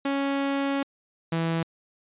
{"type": "tone pair in turn", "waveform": "sawtooth", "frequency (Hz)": [277.2, 164.82], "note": ["C#4", "E3"], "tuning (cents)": [0, 0], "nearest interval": "major sixth", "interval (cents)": 900, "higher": "first", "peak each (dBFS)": -20, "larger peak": "neither", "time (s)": [[0.05, 0.83], [1.32, 1.63]], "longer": "first", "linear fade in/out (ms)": 5, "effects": ["resampled to 8000 Hz"]}